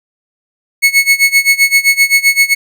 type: tone with tremolo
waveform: 40% pulse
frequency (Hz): 2200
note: C#7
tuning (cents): -14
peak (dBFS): -3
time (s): 0.82-2.55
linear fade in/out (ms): 20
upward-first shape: sine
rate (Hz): 7.7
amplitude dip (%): 90
effects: none